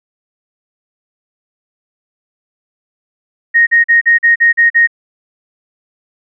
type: tone bursts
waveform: sine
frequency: 1864.7 Hz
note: A#6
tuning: in tune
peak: -5 dBFS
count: 8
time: 3.54-4.874 s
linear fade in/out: 20 ms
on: 130 ms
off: 42 ms
effects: none